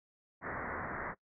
white low-pass noise, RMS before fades -40 dBFS, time 0.41-1.15 s, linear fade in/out 50 ms, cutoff 2000 Hz, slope 96 dB/octave, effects noise-tail reverb RT60 0.1 s tail -21 dB re dry

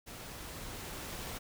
pink noise with level ramp, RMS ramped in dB -47 to -41 dBFS, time 0.06-1.39 s, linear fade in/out 20 ms, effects none

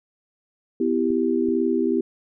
sine chord, E minor, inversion second, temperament equal with one note detuned, 251.1 / 329.6 / 392 Hz, B3 / E4 / G4, +29 / 0 / 0 cents, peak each -23 dBFS, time 0.8-2.01 s, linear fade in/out 5 ms
clicks, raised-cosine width 3 ms, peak -28 dBFS, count 2, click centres 1.104 / 1.487 s
effects none

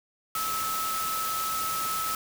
sine tone in noise, 1300 Hz, E6, 24 cents flat, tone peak -29 dBFS, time 0.35-2.15 s, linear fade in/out 2 ms, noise white, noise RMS -33 dBFS, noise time 0.35-2.15 s, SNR +1 dB, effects none

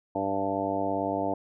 harmonic tone with a mistuned harmonic, 97.9 Hz, G2, 2 cents flat, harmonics 1 / 2 / 3 / 4 / 5 / 6 / 7 / 8 / 9, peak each -42 / -39 / -32 / -38 / -35 / -34 / -31 / -41 / -34 dBFS, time 0.15-1.34 s, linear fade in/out 5 ms, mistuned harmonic 8, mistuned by +20 cents, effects none

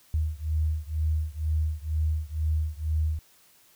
sine beating tone pair, 77 / 79.1 Hz, D#2 / D#2, -17 / +29 cents, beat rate 2.1 Hz, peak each -27 / -28 dBFS, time 0.14-3.19 s, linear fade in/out 0 ms, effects white hiss -59 dBFS RMS until 3.75 s

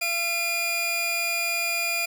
sawtooth tone pair together, 681 / 2419 Hz, F5 / D#7, -44 / -49 cents, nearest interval octave + minor seventh, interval 2195 cents, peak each -29 / -21 dBFS, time 0.01-2.06 s, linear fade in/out 10 ms, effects none

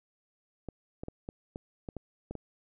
clicks, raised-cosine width 2 ms, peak -25 dBFS, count 9, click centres 0.687 / 1.035 / 1.084 / 1.289 / 1.559 / 1.888 / 1.967 / 2.31 / 2.353 s, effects none

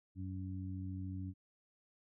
harmonic tone, 93.8 Hz, F#2, 24 cents sharp, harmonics 1 / 2 / 3, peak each -41 / -47 / -47 dBFS, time 0.15-1.34 s, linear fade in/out 50 ms, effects none

